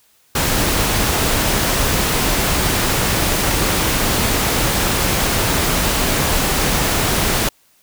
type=noise; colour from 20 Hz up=pink; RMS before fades=-17 dBFS; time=0.35-7.49 s; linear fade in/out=5 ms; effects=white hiss -56 dBFS RMS until 7.82 s